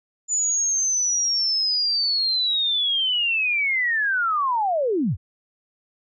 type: linear sweep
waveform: sine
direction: down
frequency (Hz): 7040 to 61.74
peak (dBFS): -19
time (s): 0.28-5.17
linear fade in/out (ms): 50
effects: none